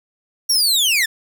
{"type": "linear sweep", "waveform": "sawtooth", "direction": "down", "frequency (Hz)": [5700, 1713], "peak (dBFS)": -11, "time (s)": [0.49, 1.06], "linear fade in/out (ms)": 10, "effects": []}